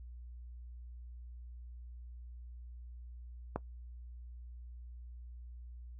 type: click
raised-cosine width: 1 ms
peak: -20 dBFS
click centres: 3.56 s
effects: noise-tail reverb RT60 0.1 s tail -19 dB re dry + added 60 Hz sine -46 dBFS peak until 5.99 s